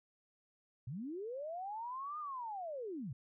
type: linear two-way sweep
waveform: sine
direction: up then down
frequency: 108 to 1237 to 108 Hz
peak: -40 dBFS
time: 0.87-3.13 s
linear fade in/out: 5 ms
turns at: 2.19 s
effects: none